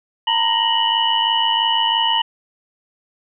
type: tone cluster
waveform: sine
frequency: 913 / 979 / 1871 / 2900 / 3003 Hz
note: A#5 / B5 / A#6 / F#7 / F#7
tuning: -36 / -15 / +6 / -35 / +25 cents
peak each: -19 / -26 / -28 / -20 / -20 dBFS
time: 0.27-2.22 s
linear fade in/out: 5 ms
effects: none